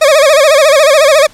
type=tone with vibrato; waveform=40% pulse; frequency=587.3 Hz; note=D5; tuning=in tune; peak=-3 dBFS; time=0.01-1.27 s; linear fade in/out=10 ms; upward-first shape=sine; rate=14 Hz; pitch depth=150 cents each way; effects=pink hiss -40 dBFS RMS until 1.33 s + low-pass 10000 Hz 12 dB/octave